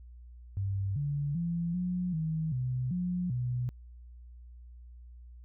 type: tone with pitch steps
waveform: sine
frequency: 97.9 / 144 / 170 / 180 / 159.1 / 126.8 / 179 / 123.8 Hz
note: G2 / D3 / F3 / F#3 / D#3 / B2 / F3 / B2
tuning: -2 / -34 / -46 / -47 / +39 / +46 / +43 / +5 cents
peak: -29 dBFS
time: 0.57-3.69 s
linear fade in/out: 0 ms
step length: 390 ms
effects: added 60 Hz sine -47 dBFS peak until 5.44 s